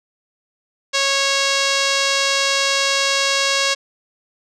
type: tone with low-pass filter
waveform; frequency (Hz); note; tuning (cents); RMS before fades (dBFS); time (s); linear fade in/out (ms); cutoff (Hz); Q
5% pulse; 550; C#5; -14; -18; 0.93-3.75; 20; 6500; 0.94
effects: none